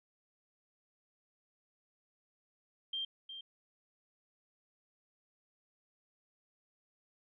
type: tone with echo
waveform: sine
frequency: 3174 Hz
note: G7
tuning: 21 cents sharp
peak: -35 dBFS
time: 2.93-3.05 s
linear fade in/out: 5 ms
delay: 360 ms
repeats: 1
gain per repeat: -9 dB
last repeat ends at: 3.41 s
effects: none